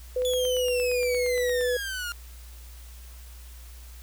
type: tone with pitch glide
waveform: sine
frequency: 503 to 494.6 Hz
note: B4 to B4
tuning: +32 to +3 cents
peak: -23 dBFS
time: 0.16-1.77 s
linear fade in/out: 5 ms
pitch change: -29 cents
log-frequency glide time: 0.59-0.73 s
type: click train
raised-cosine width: 0.3 ms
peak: -26 dBFS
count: 13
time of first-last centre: 0.22-1.61 s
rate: 8.63 Hz
type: exponential sweep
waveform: sawtooth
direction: down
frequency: 3471 to 1397 Hz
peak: -27 dBFS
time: 0.25-2.12 s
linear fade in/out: 0 ms
effects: added 60 Hz sine -42 dBFS peak until 4.02 s + white hiss -52 dBFS RMS until 4.02 s